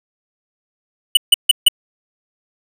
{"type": "tone bursts", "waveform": "square", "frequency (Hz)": 2960, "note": "F#7", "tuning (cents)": 0, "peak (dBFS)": -5, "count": 4, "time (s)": [1.15, 1.684], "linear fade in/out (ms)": 5, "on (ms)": 21, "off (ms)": 150, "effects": []}